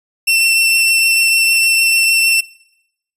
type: tone with vibrato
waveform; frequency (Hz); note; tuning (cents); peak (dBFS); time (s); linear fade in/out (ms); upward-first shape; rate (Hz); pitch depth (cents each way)
sawtooth; 2696; E7; +38; -7; 0.27-2.41; 10; triangle; 6.6; 11
effects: noise-tail reverb RT60 0.8 s tail -21 dB re dry + resampled to 32000 Hz